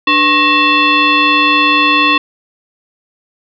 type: tone with frequency modulation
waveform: sine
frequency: 1874 Hz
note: A#6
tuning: 9 cents sharp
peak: -7 dBFS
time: 0.07-2.18 s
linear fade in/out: 5 ms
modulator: 789 Hz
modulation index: 1.9
effects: none